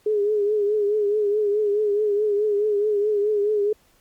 sine tone with vibrato, 416.5 Hz, G#4, 5 cents sharp, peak -18 dBFS, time 0.06-3.73 s, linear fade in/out 5 ms, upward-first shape triangle, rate 4.7 Hz, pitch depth 69 cents each way, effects pink hiss -60 dBFS RMS until 4 s + Opus 48 kbps

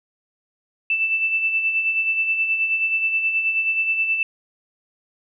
sine tone with tremolo, 2651 Hz, E7, 9 cents sharp, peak -16 dBFS, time 0.9-4.23 s, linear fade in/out 2 ms, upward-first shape sine, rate 9.4 Hz, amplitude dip 50%, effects none

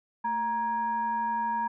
sine tone with frequency modulation, 940 Hz, A#5, 14 cents sharp, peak -26 dBFS, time 0.24-1.68 s, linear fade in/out 10 ms, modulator 718 Hz, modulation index 0.42, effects none

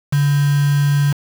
sine tone with quantisation, 143.3 Hz, D3, 42 cents flat, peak -12 dBFS, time 0.12-1.13 s, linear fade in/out 10 ms, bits 4, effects none

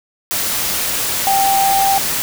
sine tone in noise, 784 Hz, G5, in tune, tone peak -12 dBFS, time 1.27-1.98 s, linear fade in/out 0 ms, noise white, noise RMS -19 dBFS, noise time 0.31-2.22 s, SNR +4 dB, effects none

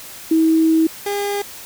sine / 30% pulse tone pair in turn, 321.7 / 405.3 Hz, E4 / G#4, -42 / -42 cents, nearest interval major third, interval 400 cents, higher second, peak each -11 / -17 dBFS, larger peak first, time 0.31-0.87 / 1.06-1.42 s, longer first, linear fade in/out 5 ms, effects white hiss -36 dBFS RMS until 1.65 s

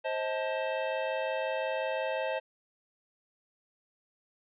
square chord, A diminished, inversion first, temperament just, 528 / 633.6 / 880 Hz, C5 / Eb5 / A5, +16 / +31 / 0 cents, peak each -34 / -35 / -38 dBFS, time 0.04-2.4 s, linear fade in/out 20 ms, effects resampled to 8000 Hz

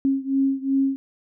sine beating tone pair, 270 / 272.7 Hz, C#4 / C#4, -45 / -28 cents, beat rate 2.7 Hz, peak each -21 / -23 dBFS, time 0.05-0.96 s, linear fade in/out 0 ms, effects none

